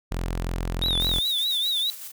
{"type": "tone", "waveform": "sawtooth", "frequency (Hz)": 43.27, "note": "F1", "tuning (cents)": -15, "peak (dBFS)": -22, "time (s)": [0.11, 1.2], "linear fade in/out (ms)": 10}
{"type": "tone with vibrato", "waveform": "triangle", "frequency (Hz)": 3684, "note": "A#7", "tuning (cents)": -21, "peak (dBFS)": -21, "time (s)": [0.82, 1.9], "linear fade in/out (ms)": 0, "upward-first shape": "triangle", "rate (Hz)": 4.9, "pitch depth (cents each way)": 130}
{"type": "noise with tremolo", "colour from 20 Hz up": "blue", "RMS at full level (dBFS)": -37, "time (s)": [1, 2.12], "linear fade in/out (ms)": 10, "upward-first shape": "square", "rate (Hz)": 7.9, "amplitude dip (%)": 35}
{"effects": []}